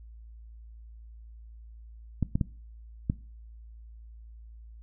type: clicks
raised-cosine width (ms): 5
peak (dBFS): -13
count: 4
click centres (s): 2.227 / 2.355 / 2.412 / 3.099
effects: noise-tail reverb RT60 0.4 s tail -20 dB re dry + added 56 Hz sine -45 dBFS peak until 4.82 s